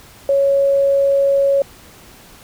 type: tone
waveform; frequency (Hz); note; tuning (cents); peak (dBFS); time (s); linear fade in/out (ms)
sine; 554.4; C#5; 0; -11; 0.29-1.62; 2
effects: pink hiss -43 dBFS RMS until 2.43 s